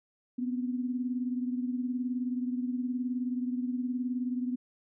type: beating tone pair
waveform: sine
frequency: 246.9 / 265.9 Hz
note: B3 / C4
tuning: 0 / +28 cents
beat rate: 19 Hz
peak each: -30 / -37 dBFS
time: 0.38-4.56 s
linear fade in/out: 10 ms
effects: none